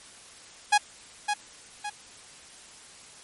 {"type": "tone with echo", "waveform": "sawtooth", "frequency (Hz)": 830, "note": "G#5", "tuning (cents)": -1, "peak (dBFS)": -13, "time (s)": [0.72, 0.78], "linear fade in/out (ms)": 10, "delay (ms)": 560, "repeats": 2, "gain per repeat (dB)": -7, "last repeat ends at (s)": 1.9, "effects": ["white hiss -49 dBFS RMS until 3.23 s", "MP3 48 kbps"]}